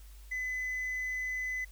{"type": "tone with tanh clipping", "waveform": "sine", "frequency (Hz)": 2013, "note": "B6", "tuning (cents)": 33, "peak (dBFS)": -33, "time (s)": [0.31, 1.65], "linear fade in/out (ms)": 10, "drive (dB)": 1, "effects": ["added 50 Hz sine -48 dBFS peak until 1.71 s", "white hiss -61 dBFS RMS until 1.71 s"]}